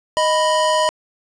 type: tone pair together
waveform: square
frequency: 622.3 / 987.8 Hz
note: D#5 / B5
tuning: 0 / 0 cents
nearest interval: minor sixth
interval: 800 cents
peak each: -18 dBFS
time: 0.17-0.89 s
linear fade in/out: 0 ms
effects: resampled to 22050 Hz + 7-bit